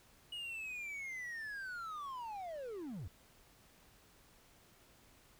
triangle linear sweep, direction down, 2910 to 67.3 Hz, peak -40 dBFS, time 0.32-3.08 s, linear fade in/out 5 ms, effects pink hiss -65 dBFS RMS until 5.39 s

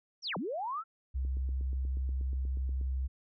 sine linear two-way sweep, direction down then up, 5920 to 150 to 1375 Hz, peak -33 dBFS, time 0.22-0.84 s, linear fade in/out 50 ms, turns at 0.37 s
sine tone, 65.41 Hz, C2, in tune, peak -30 dBFS, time 1.14-3.08 s, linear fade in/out 20 ms
click train, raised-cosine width 3 ms, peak -37 dBFS, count 14, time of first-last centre 1.25-2.812 s, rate 8.32 Hz
effects none

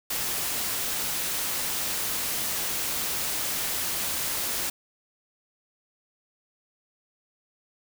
white noise, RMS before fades -29 dBFS, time 0.1-4.7 s, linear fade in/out 5 ms, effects none

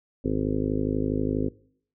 harmonic tone, 52.3 Hz, G#1, 13 cents sharp, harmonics 1 / 2 / 3 / 4 / 5 / 6 / 7 / 8 / 9 / 10, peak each -33 / -33 / -33 / -38 / -27 / -34 / -33 / -32 / -35 / -39 dBFS, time 0.24-1.49 s, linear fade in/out 10 ms, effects noise-tail reverb RT60 0.6 s tail -22 dB re dry

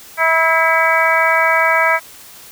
harmonic tone with a mistuned harmonic, 324.8 Hz, E4, 26 cents flat, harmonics 2 / 3 / 4 / 5 / 6 / 7, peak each -18 / -18 / -18 / -18 / -18 / -18 dBFS, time 0.17-2 s, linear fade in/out 50 ms, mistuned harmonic 6, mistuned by +38 cents, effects white hiss -39 dBFS RMS until 2.51 s

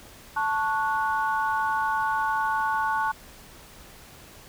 sine chord, F# minor, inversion first, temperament equal with one note detuned, 880 / 1108.7 / 1468.9 Hz, A5 / C#6 / F#6, 0 / 0 / -13 cents, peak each -25 / -28 / -28 dBFS, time 0.36-3.12 s, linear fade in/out 10 ms, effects tanh soft clip ceiling -13 dBFS + pink hiss -48 dBFS RMS until 4.48 s

